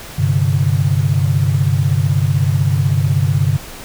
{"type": "chord", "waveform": "sine", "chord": "G suspended fourth", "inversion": "none", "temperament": "equal", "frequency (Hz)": [98, 130.81, 146.83], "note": ["G2", "C3", "D3"], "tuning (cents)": [0, 0, 0], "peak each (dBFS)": -16, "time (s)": [0.18, 3.57], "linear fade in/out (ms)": 10, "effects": ["pink hiss -33 dBFS RMS until 3.84 s"]}